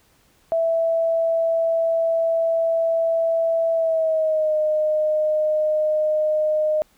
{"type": "tone with pitch glide", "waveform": "sine", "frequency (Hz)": [659.3, 615.1], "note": ["E5", "D#5"], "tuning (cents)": [0, -20], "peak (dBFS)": -17, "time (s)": [0.52, 6.82], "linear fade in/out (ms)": 0, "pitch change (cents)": -120, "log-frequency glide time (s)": [3.73, 4.55], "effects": ["pink hiss -59 dBFS RMS until 6.97 s"]}